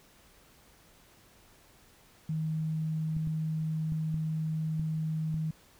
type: tone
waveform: sine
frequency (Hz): 157.7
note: D#3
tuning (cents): +24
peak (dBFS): -29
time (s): 2.29-5.51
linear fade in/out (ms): 5
type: clicks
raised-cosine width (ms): 5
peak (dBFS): -28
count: 6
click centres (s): 3.167 / 3.273 / 3.922 / 4.143 / 4.796 / 5.343
effects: pink hiss -60 dBFS RMS until 5.79 s